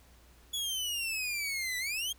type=exponential two-way sweep; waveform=sawtooth; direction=down then up; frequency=3411 to 1966 to 3290 Hz; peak=-29 dBFS; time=0.53-2.13 s; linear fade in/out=10 ms; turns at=1.78 s; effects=added 60 Hz sine -58 dBFS peak until 2.18 s + pink hiss -62 dBFS RMS until 2.18 s